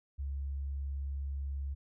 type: tone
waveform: sine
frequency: 69.3 Hz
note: C#2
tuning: in tune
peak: -34 dBFS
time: 0.18-1.75 s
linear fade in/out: 20 ms
effects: none